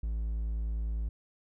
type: tone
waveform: triangle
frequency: 55 Hz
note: A1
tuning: in tune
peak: -28 dBFS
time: 0.03-1.09 s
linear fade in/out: 5 ms
effects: none